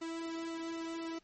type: tone with flanger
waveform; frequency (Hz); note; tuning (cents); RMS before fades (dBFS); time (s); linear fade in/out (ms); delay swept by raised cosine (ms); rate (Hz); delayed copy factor
sawtooth; 329.6; E4; 0; -40; 0.01-1.19; 10; 1.2 to 1.85; 3.9; -0.9
effects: pink hiss -70 dBFS RMS until 1.23 s + MP3 32 kbps

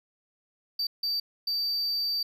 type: tone bursts at uneven times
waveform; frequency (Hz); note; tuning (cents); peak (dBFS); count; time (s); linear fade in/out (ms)
triangle; 4637; D8; -23; -25; 3; 0.79-0.87 / 1.03-1.2 / 1.47-2.23; 5
effects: none

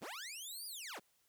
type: linear two-way sweep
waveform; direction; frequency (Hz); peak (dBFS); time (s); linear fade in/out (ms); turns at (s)
15% pulse; up then down; 82.41 to 4933 to 82.41; -38; 0.01-1; 20; 0.66
effects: white hiss -75 dBFS RMS until 1.28 s

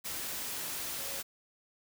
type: tone in noise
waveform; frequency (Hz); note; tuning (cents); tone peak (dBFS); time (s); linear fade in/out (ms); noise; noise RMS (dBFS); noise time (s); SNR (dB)
sine; 550; C#5; -14; -49; 0.98-1.21; 20; white; -38; 0.04-1.23; -14
effects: none

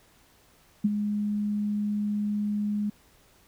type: tone with ADSR envelope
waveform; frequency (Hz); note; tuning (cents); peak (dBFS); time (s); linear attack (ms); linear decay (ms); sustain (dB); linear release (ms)
sine; 207.7; G#3; 0; -17; 0.84-2.9; 10; 32; -8; 7
effects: pink hiss -60 dBFS RMS until 3.47 s

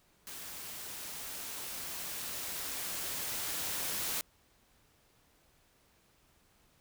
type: noise with level ramp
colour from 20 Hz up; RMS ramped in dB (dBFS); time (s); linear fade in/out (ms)
white; -45 to -35; 0.27-4.21; 0
effects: pink hiss -68 dBFS RMS until 6.8 s

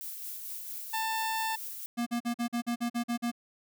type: noise with tremolo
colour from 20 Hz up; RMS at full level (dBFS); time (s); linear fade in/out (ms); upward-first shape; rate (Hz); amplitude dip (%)
violet; -39; 0.01-1.86; 0; sine; 4.4; 30
type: harmonic tone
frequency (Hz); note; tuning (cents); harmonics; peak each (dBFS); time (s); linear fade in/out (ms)
890; A5; +20; 1 / 2 / 3 / 4 / 5 / 6 / 8 / 9 / 10; -31 / -37 / -41 / -43 / -45 / -47 / -49 / -50 / -51; 0.93-1.56; 10
type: tone bursts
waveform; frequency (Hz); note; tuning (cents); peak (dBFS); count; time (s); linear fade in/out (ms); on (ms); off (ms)
square; 237.4; A#3; +32; -29; 10; 1.97-3.316; 20; 95; 44
effects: none

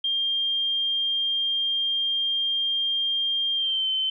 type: tone with pitch glide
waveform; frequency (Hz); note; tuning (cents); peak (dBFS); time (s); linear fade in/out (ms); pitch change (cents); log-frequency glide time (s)
sine; 3200 to 3079; G7 to G7; +35 to -32; -22; 0.04-4.1; 5; -67; 3.54-3.89
effects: none

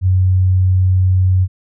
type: tone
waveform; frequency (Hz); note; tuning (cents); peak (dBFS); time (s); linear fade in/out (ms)
sine; 92.8; F#2; +6; -9; 0.01-1.48; 50
effects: none

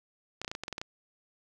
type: clicks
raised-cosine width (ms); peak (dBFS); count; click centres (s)
0.2; -19; 10; 0.416 / 0.447 / 0.479 / 0.515 / 0.551 / 0.636 / 0.681 / 0.727 / 0.781 / 0.815
effects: none

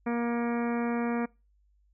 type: harmonic tone with a mistuned harmonic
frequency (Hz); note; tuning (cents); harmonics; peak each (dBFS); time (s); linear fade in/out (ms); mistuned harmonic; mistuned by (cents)
236.3; A#3; +24; 1 / 2 / 3 / 4 / 5 / 6 / 7 / 8 / 9 / 10; -28 / -34 / -38 / -40 / -42 / -44 / -45 / -46 / -47 / -48; 0.06-1.26; 10; 9; +58
effects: noise-tail reverb RT60 0.3 s tail -26 dB re dry + added 50 Hz sine -63 dBFS peak until 1.93 s

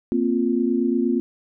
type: chord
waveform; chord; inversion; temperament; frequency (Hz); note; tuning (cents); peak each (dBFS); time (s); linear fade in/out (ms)
sine; Bb suspended second; none; equal; 233.1 / 261.6 / 349.2; Bb3 / C4 / F4; 0 / 0 / 0; -22 / -22 / -23; 0.12-1.2; 0
effects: none

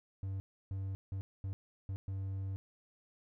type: tone bursts at uneven times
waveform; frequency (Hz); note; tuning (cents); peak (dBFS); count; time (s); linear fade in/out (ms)
triangle; 96.6; G2; -25; -34; 6; 0.23-0.4 / 0.71-0.95 / 1.12-1.21 / 1.44-1.53 / 1.89-1.96 / 2.08-2.56; 0
effects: none

